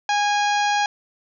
harmonic tone, 823 Hz, G#5, 16 cents flat, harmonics 1 / 2 / 3 / 4 / 5 / 6 / 7 / 8, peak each -19 / -25 / -29 / -31 / -33 / -35 / -36 / -37 dBFS, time 0.09-0.86 s, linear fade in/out 2 ms, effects none

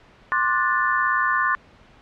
sine chord, D dominant seventh, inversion third, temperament just, 1057.2 / 1174.7 / 1468.3 / 1762 Hz, C6 / D6 / F#6 / A6, +18 / 0 / -14 / +2 cents, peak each -23 / -25 / -25 / -22 dBFS, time 0.32-1.55 s, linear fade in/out 0 ms, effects pink hiss -51 dBFS RMS until 2.01 s + low-pass 3000 Hz 12 dB/octave

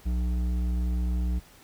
sine tone with hard clipping, 60.6 Hz, B1, 32 cents flat, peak -26 dBFS, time 0.05-1.4 s, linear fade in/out 20 ms, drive 9 dB, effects pink hiss -54 dBFS RMS until 1.63 s

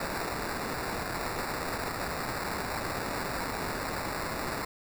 white noise with sample-and-hold, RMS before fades -34 dBFS, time 0-4.65 s, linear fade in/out 5 ms, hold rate 3150 Hz, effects none

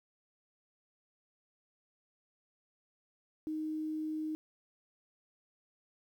sine tone, 311.1 Hz, D#4, in tune, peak -34 dBFS, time 3.47-4.35 s, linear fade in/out 0 ms, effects 11-bit

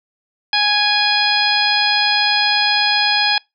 harmonic tone with a mistuned harmonic, 832 Hz, G#5, 3 cents sharp, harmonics 1 / 2 / 3 / 4 / 5 / 6, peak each -20 / -20 / -20 / -20 / -20 / -20 dBFS, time 0.53-3.38 s, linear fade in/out 2 ms, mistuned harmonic 3, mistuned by -22 cents, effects noise-tail reverb RT60 0.2 s tail -26 dB re dry

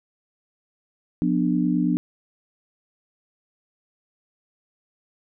sine chord, B diminished, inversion second, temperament just, 177.8 / 246.9 / 296.3 Hz, F3 / B3 / D4, +31 / 0 / +15 cents, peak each -23 dBFS, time 1.22-1.97 s, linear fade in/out 0 ms, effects none

